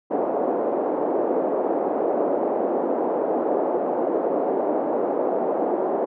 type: band-pass noise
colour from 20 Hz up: white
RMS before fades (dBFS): -23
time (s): 0.1-6.06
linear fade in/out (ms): 20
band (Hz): 290 to 670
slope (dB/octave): 24
effects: none